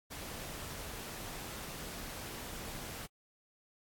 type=noise; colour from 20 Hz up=pink; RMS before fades=-44 dBFS; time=0.1-3.07 s; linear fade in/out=20 ms; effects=AAC 64 kbps